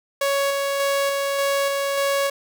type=tone with tremolo; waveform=sawtooth; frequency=557 Hz; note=C#5; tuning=8 cents sharp; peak=-15 dBFS; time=0.21-2.3 s; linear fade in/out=5 ms; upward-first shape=square; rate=1.7 Hz; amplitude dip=25%; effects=none